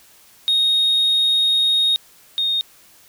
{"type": "tone pair in turn", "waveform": "sine", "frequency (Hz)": [3729, 3701], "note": ["A#7", "A#7"], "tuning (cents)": [0, -13], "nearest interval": "unison", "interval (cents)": 13, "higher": "first", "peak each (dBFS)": [-12, -16], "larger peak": "first", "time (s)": [[0.48, 1.96], [2.38, 2.61]], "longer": "first", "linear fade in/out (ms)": 0, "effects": ["tanh soft clip ceiling -12 dBFS", "white hiss -50 dBFS RMS until 3.08 s"]}